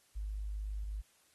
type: tone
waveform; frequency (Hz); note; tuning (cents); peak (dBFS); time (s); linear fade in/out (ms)
sine; 51.5; G#1; -14; -36; 0.15-1.02; 20
effects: white hiss -69 dBFS RMS until 1.34 s + AAC 32 kbps